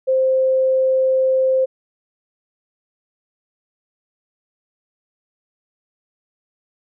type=tone; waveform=sine; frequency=523.3 Hz; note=C5; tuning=in tune; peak=-13 dBFS; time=0.07-1.66 s; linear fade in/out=20 ms; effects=none